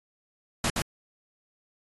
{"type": "noise with echo", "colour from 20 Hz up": "pink", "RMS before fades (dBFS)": -26, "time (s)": [0.64, 0.7], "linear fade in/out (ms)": 2, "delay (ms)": 120, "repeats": 1, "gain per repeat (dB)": -3, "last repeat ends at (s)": 0.82, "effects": ["AAC 32 kbps"]}